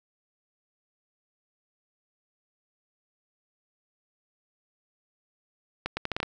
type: accelerating click train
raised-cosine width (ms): 0.3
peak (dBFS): -13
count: 7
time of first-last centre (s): 5.86-6.23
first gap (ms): 110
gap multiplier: 0.76
effects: none